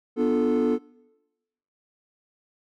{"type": "chord", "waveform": "triangle", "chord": "B half-diminished seventh", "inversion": "none", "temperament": "equal with one note detuned", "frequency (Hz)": [245, 293.7, 349.2, 440], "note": ["B3", "D4", "F4", "A4"], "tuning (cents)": [-14, 0, 0, 0], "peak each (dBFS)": [-21, -24, -27, -21], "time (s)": [0.16, 0.79], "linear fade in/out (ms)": 50, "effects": ["noise-tail reverb RT60 1.0 s tail -24 dB re dry", "tanh soft clip ceiling -12 dBFS"]}